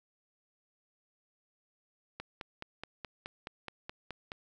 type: click train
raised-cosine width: 0.3 ms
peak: -24 dBFS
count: 11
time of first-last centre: 2.2-4.319 s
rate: 4.72 Hz
effects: none